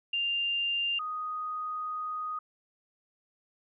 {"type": "tone pair in turn", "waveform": "sine", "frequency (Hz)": [2794, 1244.6], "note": ["F7", "D#6"], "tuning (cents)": [0, 0], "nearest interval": "octave + major second", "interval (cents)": 1400, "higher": "first", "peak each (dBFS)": [-27, -32], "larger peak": "first", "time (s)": [[0.13, 0.99], [0.99, 2.39]], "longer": "second", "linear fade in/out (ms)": 5, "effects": []}